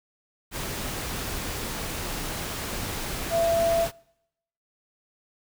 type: tone in noise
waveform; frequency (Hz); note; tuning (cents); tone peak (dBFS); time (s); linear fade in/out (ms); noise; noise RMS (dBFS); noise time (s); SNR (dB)
sine; 670; E5; +28; -20; 3.3-3.88; 50; pink; -32; 0.51-3.92; +9
effects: noise-tail reverb RT60 0.8 s tail -25 dB re dry